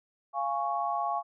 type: chord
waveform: sine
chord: Db major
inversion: first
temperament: equal with one note detuned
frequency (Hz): 694 / 830.6 / 1108.7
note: F5 / Ab5 / Db6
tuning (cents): -11 / 0 / 0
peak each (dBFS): -32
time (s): 0.33-1.23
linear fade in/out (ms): 50
effects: none